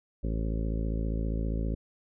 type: harmonic tone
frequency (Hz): 55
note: A1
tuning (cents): 0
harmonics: 1 / 2 / 3 / 4 / 5 / 6 / 7 / 8 / 9 / 10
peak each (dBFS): -29 / -37 / -37 / -39 / -40 / -47 / -44 / -47 / -48 / -47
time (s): 0.23-1.75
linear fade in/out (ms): 10
effects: none